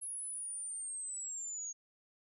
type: linear sweep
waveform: sine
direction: down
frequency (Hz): 10640 to 6560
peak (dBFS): -39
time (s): 0.01-1.73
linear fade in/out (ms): 20
effects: none